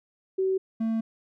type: tone pair in turn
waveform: sine / triangle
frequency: 380 / 224.3 Hz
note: F#4 / A3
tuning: +46 / +34 cents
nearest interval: major sixth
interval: 912 cents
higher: first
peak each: -22 / -22 dBFS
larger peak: neither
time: 0.38-0.58 / 0.8-1.01 s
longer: second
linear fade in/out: 10 ms
effects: none